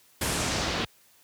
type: noise with low-pass filter sweep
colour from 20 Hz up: pink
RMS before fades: -28 dBFS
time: 0.21-0.85 s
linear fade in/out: 5 ms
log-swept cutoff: 12000 to 3500 Hz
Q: 1.4
effects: white hiss -60 dBFS RMS until 1.23 s + high-pass 60 Hz 12 dB/octave